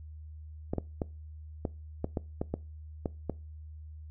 clicks, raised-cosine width 2 ms, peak -17 dBFS, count 10, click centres 0.735 / 0.783 / 1.018 / 1.652 / 2.044 / 2.172 / 2.415 / 2.54 / 3.058 / 3.297 s, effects noise-tail reverb RT60 0.3 s tail -22 dB re dry + added 77 Hz sine -43 dBFS peak until 4.1 s

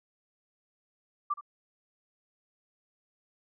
sine tone with echo, 1175 Hz, D6, 1 cent sharp, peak -26 dBFS, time 1.3-1.34 s, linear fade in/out 10 ms, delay 71 ms, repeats 1, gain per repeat -14 dB, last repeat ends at 1.411 s, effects none

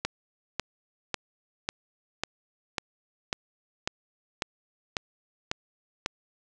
click train, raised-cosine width 0.2 ms, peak -10 dBFS, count 12, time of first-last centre 0.05-6.061 s, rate 1.83 Hz, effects resampled to 24000 Hz + 7-bit

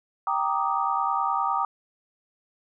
sine chord, Eb major seventh, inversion first, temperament equal, 784 / 932.3 / 1174.7 / 1244.5 Hz, G5 / Bb5 / D6 / Eb6, 0 / 0 / 0 / 0 cents, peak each -28 dBFS, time 0.27-1.65 s, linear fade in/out 2 ms, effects none

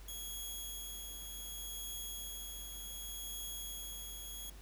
10% pulse tone with tremolo, 3322 Hz, G#7, in tune, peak -33 dBFS, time 0.08-4.5 s, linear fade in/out 5 ms, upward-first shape triangle, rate 0.67 Hz, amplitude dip 40%, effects added 50 Hz sine -50 dBFS peak until 4.61 s + pink hiss -59 dBFS RMS until 4.61 s

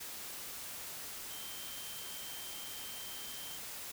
sine tone in noise, 3136 Hz, G7, in tune, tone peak -50 dBFS, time 1.3-3.58 s, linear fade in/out 10 ms, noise white, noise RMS -45 dBFS, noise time 0-3.92 s, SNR -8 dB, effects none

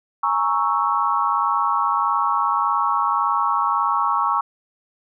sine chord, A# half-diminished seventh, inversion third, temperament equal, 830.6 / 932.3 / 1108.7 / 1318.5 Hz, G#5 / A#5 / C#6 / E6, 0 / 0 / 0 / 0 cents, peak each -26 / -23 / -20 / -24 dBFS, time 0.23-4.41 s, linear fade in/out 5 ms, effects none

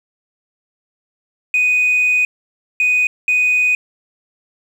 sine tone bursts at uneven times, 2489 Hz, D#7, in tune, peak -10 dBFS, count 3, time 1.54-2.25 / 2.8-3.07 / 3.28-3.75 s, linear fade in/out 2 ms, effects tanh soft clip ceiling -9 dBFS + 7-bit

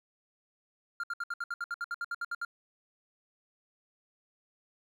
triangle tone bursts, 1396.9 Hz, F6, in tune, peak -30 dBFS, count 15, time 1-2.449 s, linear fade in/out 2 ms, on 35 ms, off 66 ms, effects 11-bit

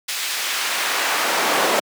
brown noise with high-pass filter sweep, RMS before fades -21 dBFS, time 0.08-1.8 s, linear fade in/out 10 ms, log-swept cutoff 3200 to 530 Hz, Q 0.72, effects high-pass 200 Hz 12 dB/octave

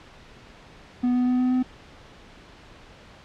triangle tone with pitch steps, 246.9 / 248.8 / 250.6 / 252.5 / 254.4 Hz, B3 / B3 / B3 / B3 / C4, 0 / +13 / +25 / +39 / -48 cents, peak -17 dBFS, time 1.03-1.63 s, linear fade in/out 10 ms, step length 120 ms, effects pink hiss -48 dBFS RMS until 3.24 s + low-pass 4000 Hz 12 dB/octave

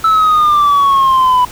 sine exponential sweep, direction down, 1318.5 to 987.8 Hz, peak -4 dBFS, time 0.04-1.45 s, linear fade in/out 5 ms, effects tanh soft clip ceiling -6 dBFS + pink hiss -32 dBFS RMS until 1.51 s

